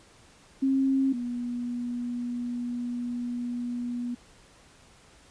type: tone pair in turn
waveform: sine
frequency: 268.5 / 242.2 Hz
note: C4 / B3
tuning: +45 / -34 cents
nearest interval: major second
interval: 179 cents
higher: first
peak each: -21 / -29 dBFS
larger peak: first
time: 0.62-1.13 / 1.13-4.15 s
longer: second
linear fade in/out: 10 ms
effects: pink hiss -56 dBFS RMS until 5.3 s + resampled to 22050 Hz